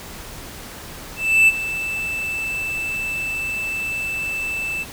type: tone with ADSR envelope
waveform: triangle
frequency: 2643 Hz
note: E7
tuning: 4 cents sharp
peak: -7 dBFS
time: 1.16-4.85 s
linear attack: 320 ms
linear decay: 29 ms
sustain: -14 dB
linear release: 34 ms
effects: pink hiss -36 dBFS RMS until 4.92 s